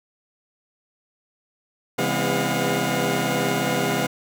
15% pulse tone cluster, 134.2 / 165.4 / 202.6 / 249.5 / 714 Hz, C3 / E3 / G#3 / B3 / F5, +44 / +6 / -43 / +18 / +38 cents, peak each -21 dBFS, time 1.98-4.07 s, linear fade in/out 10 ms, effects none

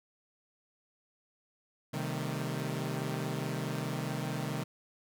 sawtooth chord, A half-diminished seventh, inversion first, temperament equal with one note detuned, 130.81 / 155.56 / 196 / 223.5 Hz, C3 / Eb3 / G3 / A3, 0 / 0 / 0 / +27 cents, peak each -33 / -33 / -38 / -38 dBFS, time 1.93-4.64 s, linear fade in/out 10 ms, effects none

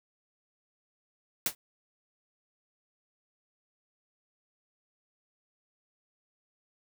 white noise with exponential decay, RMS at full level -23 dBFS, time 1.46-1.55 s, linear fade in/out 2 ms, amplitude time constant 19 ms, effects none

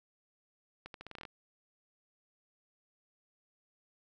accelerating click train, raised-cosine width 0.3 ms, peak -29 dBFS, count 10, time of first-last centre 0.86-1.252 s, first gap 82 ms, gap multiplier 0.83, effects none

